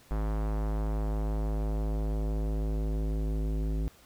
square tone with low-pass filter sweep, 53 Hz, G#1, 36 cents sharp, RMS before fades -30 dBFS, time 0.11-3.88 s, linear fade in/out 0 ms, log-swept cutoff 1200 to 340 Hz, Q 1.1, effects pink hiss -58 dBFS RMS until 4.05 s

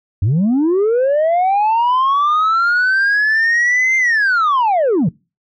sine linear two-way sweep, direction up then down, 86 to 2100 to 130.6 Hz, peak -9 dBFS, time 0.22-5.09 s, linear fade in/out 5 ms, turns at 3.97 s, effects noise-tail reverb RT60 0.3 s tail -26 dB re dry + tanh soft clip ceiling -10 dBFS

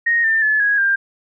sine tone with pitch steps, 1864.7 / 1792.9 / 1723.8 / 1657.4 / 1593.6 Hz, A#6 / A6 / A6 / G#6 / G6, 0 / +32 / -36 / -4 / +28 cents, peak -13 dBFS, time 0.06-0.96 s, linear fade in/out 10 ms, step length 180 ms, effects none

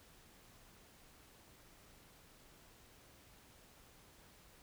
silence, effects pink hiss -63 dBFS RMS until 4.62 s

